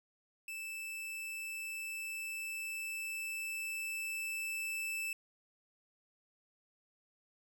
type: tone with level ramp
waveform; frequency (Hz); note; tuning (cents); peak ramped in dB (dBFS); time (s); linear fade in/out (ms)
45% pulse; 2637; E7; 0; -41 to -36; 0.48-5.13; 2
effects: none